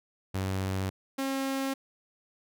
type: tone pair in turn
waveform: sawtooth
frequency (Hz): 95.4 / 269.8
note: G2 / C#4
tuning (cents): -47 / -47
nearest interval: octave + tritone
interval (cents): 1800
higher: second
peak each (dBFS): -25 / -25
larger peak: neither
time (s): 0.34-0.9 / 1.18-1.74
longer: neither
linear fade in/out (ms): 10
effects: none